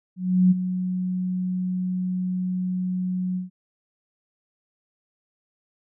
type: tone with ADSR envelope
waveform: sine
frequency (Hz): 183.2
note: F#3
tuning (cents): -17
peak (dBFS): -12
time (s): 0.16-3.5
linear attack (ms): 350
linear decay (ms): 23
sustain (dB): -11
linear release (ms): 140
effects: none